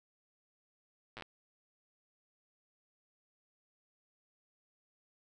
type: slowing click train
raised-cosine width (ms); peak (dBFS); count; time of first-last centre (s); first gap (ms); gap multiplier
0.3; -29; 6; 1.17-1.223; 8; 1.14
effects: none